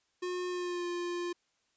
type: tone with pitch glide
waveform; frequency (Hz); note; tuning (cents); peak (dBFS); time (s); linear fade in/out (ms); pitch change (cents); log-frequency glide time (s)
square; 360 to 350; F#4 to F4; -47 to +4; -34; 0.22-1.33; 10; -49; 0.49-0.87
effects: white hiss -75 dBFS RMS until 1.76 s + resampled to 16000 Hz